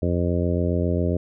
harmonic tone, 87.31 Hz, F2, in tune, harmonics 1 / 2 / 3 / 4 / 5 / 6 / 7, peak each -23 / -26 / -28 / -29 / -30 / -31 / -31 dBFS, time 0.02-1.17 s, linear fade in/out 5 ms, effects none

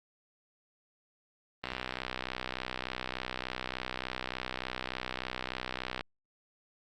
click train, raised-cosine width 0.3 ms, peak -18 dBFS, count 278, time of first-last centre 1.64-6.009 s, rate 63.4 Hz, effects Opus 24 kbps

